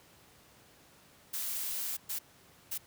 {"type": "noise bursts at uneven times", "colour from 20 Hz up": "blue", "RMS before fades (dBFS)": -36, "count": 3, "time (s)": [[1.33, 1.97], [2.09, 2.19], [2.71, 2.78]], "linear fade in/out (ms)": 10, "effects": ["pink hiss -60 dBFS RMS until 2.86 s", "high-pass 80 Hz 12 dB/octave"]}